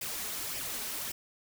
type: noise with flanger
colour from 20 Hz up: white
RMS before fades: -37 dBFS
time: 0.01-1.12 s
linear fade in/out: 5 ms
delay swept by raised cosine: 0.37 to 4.77 ms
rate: 1.8 Hz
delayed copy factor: +0.5
effects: none